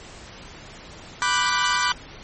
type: chord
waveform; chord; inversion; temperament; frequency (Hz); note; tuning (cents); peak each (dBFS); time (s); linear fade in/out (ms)
sawtooth; G major seventh; first; equal; 987.8 / 1174.7 / 1480 / 1568; B5 / D6 / F#6 / G6; 0 / 0 / 0 / 0; -20 / -21 / -21 / -25; 1.22-1.92; 0
effects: pink hiss -42 dBFS RMS until 2.23 s + MP3 32 kbps